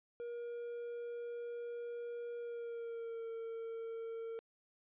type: tone with pitch glide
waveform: triangle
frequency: 474.9 to 455.3 Hz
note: A#4 to A#4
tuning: +32 to -41 cents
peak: -39 dBFS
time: 0.2-4.39 s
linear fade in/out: 0 ms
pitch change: -73 cents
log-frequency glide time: 2.38-3.29 s
effects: resampled to 8000 Hz